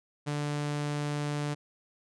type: tone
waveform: sawtooth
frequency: 146.83 Hz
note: D3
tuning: in tune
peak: -26 dBFS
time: 0.26-1.55 s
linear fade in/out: 20 ms
effects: resampled to 22050 Hz